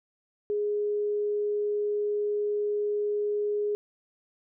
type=tone; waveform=sine; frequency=415.3 Hz; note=G#4; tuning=in tune; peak=-25 dBFS; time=0.5-3.75 s; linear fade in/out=0 ms; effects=none